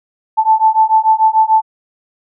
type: beating tone pair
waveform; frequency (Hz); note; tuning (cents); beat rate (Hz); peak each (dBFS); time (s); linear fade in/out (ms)
sine; 875 / 881.8; A5 / A5; -10 / +4; 6.8; -11; 0.37-1.62; 20
effects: none